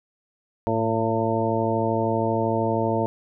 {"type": "harmonic tone with a mistuned harmonic", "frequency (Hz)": 112.8, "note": "A2", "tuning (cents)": 44, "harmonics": [1, 2, 3, 4, 5, 6, 8], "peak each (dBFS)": [-28, -28, -28, -28, -28, -28, -28], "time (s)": [0.67, 3.06], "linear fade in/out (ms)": 0, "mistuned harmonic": 1, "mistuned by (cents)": -51, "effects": []}